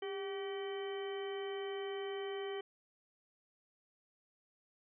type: harmonic tone with a mistuned harmonic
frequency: 383.9 Hz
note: G4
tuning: 36 cents flat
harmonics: 1 / 2 / 3 / 4 / 5 / 6 / 8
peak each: -39 / -49 / -53 / -57 / -52 / -56 / -51 dBFS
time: 0.02-2.61 s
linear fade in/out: 5 ms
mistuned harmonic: 1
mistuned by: +63 cents
effects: none